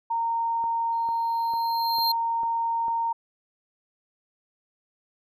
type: tone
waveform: sine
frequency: 922 Hz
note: A#5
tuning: 19 cents flat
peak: -23 dBFS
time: 0.1-3.13 s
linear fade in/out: 10 ms
type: click train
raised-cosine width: 1 ms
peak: -28 dBFS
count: 6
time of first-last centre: 0.64-2.882 s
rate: 2.23 Hz
type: tone with exponential growth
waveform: square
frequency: 4188 Hz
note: C8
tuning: 1 cent sharp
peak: -22 dBFS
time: 0.92-2.12 s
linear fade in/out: 5 ms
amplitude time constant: 260 ms
effects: none